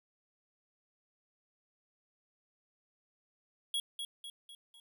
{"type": "tone with echo", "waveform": "square", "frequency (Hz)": 3322, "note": "G#7", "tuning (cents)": 0, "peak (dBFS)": -32, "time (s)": [3.74, 3.8], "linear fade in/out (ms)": 2, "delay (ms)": 250, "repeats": 4, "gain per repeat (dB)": -6, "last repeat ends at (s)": 4.8, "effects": ["12-bit"]}